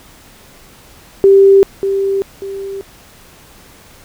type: tone with echo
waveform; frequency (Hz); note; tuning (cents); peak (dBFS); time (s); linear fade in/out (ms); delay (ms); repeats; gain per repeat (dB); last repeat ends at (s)
sine; 392; G4; 0; -3; 1.24-1.63; 0; 590; 2; -9; 2.81
effects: pink hiss -42 dBFS RMS until 4.04 s